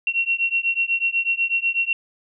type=beating tone pair; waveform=sine; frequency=2728 / 2736.1 Hz; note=F7 / F7; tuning=-41 / -36 cents; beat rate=8.1 Hz; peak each=-22 dBFS; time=0.07-1.93 s; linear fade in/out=2 ms; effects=none